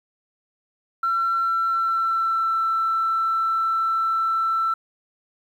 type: tone with pitch glide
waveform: sine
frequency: 1353 to 1333.6 Hz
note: E6 to E6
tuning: +45 to +20 cents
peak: -18 dBFS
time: 1.03-4.74 s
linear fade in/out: 5 ms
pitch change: -25 cents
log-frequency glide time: 1.37-2.64 s
effects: tanh soft clip ceiling -15 dBFS + 9-bit